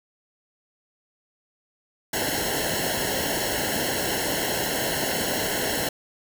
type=noise with comb filter; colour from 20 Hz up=pink; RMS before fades=-26 dBFS; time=2.13-5.89 s; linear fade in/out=5 ms; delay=0.83 ms; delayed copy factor=-1; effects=none